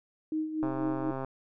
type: tone with tremolo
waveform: sine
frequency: 312.3 Hz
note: D#4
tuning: 7 cents sharp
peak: -27 dBFS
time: 0.32-1.11 s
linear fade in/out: 2 ms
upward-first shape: sine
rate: 4.1 Hz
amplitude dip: 60%
type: click train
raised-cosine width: 1 ms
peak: -22 dBFS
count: 83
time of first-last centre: 0.63-1.247 s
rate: 133 Hz
effects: none